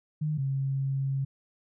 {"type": "tone pair in turn", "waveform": "sine", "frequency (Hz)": [152.6, 135.95], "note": ["D#3", "C#3"], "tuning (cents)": [-33, -33], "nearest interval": "major second", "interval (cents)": 200, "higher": "first", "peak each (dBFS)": -26, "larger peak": "neither", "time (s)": [[0.21, 0.38], [0.38, 1.25]], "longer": "second", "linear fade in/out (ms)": 10, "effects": []}